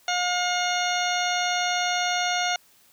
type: harmonic tone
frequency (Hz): 716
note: F5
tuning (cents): +43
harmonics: 1 / 2 / 3 / 4 / 5 / 6 / 8 / 9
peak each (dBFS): -26 / -29 / -31 / -32 / -33 / -34 / -35 / -36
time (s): 0.08-2.56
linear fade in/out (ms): 2
effects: white hiss -58 dBFS RMS until 2.92 s